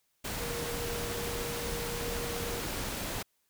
sine tone in noise, 472.5 Hz, A#4, 23 cents sharp, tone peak -38 dBFS, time 0.4-2.61 s, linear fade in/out 10 ms, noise pink, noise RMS -36 dBFS, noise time 0.24-3.23 s, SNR -5 dB, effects white hiss -75 dBFS RMS until 3.49 s

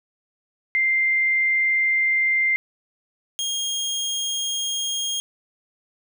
sine / 25% pulse tone pair in turn, 2093 / 3246 Hz, C7 / G#7, 0 / -40 cents, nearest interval minor sixth, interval 760 cents, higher second, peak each -17 / -20 dBFS, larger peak first, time 0.75-2.56 / 3.39-5.2 s, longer neither, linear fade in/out 0 ms, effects none

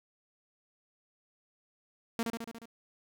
sawtooth tone with echo, 229.9 Hz, A#3, 24 cents flat, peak -25 dBFS, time 2.19-2.23 s, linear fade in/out 0 ms, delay 71 ms, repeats 6, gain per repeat -3 dB, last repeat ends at 2.656 s, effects none

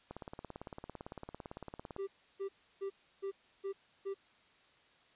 click train, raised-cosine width 1 ms, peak -30 dBFS, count 34, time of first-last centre 0.11-1.964 s, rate 17.8 Hz
triangle tone bursts, 392 Hz, G4, in tune, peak -34 dBFS, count 6, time 1.98-4.144 s, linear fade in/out 20 ms, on 94 ms, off 320 ms
effects white hiss -66 dBFS RMS until 5.15 s + resampled to 8000 Hz

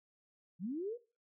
sine linear sweep, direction up, 157.2 to 503 Hz, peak -36 dBFS, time 0.59-0.98 s, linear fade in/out 50 ms, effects noise-tail reverb RT60 0.3 s tail -17 dB re dry

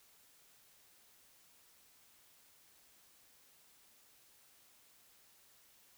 silence, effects white hiss -66 dBFS RMS until 5.97 s

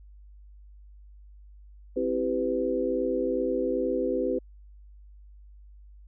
sine chord, C major seventh, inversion none, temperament equal with one note detuned, 261.6 / 329.6 / 392 / 503.1 Hz, C4 / E4 / G4 / B4, 0 / 0 / 0 / +32 cents, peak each -31 / -32 / -30 / -28 dBFS, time 1.96-4.39 s, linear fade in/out 10 ms, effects added 50 Hz sine -47 dBFS peak until 6.07 s

